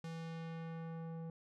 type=tone with low-pass filter sweep; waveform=square; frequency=164.2 Hz; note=E3; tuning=6 cents flat; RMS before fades=-45 dBFS; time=0.04-1.3 s; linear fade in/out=2 ms; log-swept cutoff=7400 to 660 Hz; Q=0.77; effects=none